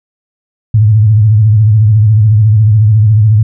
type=tone with vibrato; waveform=sine; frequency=107.5 Hz; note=A2; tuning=40 cents flat; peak=-3 dBFS; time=0.74-3.43 s; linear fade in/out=5 ms; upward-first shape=triangle; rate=14 Hz; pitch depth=110 cents each way; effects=none